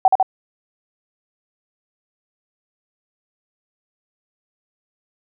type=tone with echo; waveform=sine; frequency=759 Hz; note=F#5; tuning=44 cents sharp; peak=-7 dBFS; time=0.05-0.08 s; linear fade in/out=2 ms; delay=74 ms; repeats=2; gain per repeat=-2 dB; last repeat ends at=0.228 s; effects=none